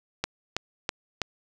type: click train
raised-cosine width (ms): 0.2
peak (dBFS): -9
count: 4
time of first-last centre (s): 0.24-1.217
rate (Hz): 3.07
effects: none